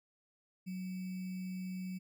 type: tone with sample-and-hold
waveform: sine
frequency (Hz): 185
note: F#3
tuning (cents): 0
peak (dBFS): -38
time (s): 0.66-1.99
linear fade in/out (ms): 20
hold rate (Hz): 2450
effects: none